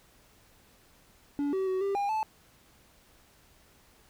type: tone with pitch steps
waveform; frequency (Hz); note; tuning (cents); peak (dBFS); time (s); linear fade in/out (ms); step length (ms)
triangle; 286.5 / 381.8 / 375.2 / 395.7 / 807 / 872; D4 / G4 / F#4 / G4 / G#5 / A5; -43 / -46 / +24 / +16 / -50 / -16; -25; 1.39-2.23; 0; 140
effects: pink hiss -61 dBFS RMS until 4.09 s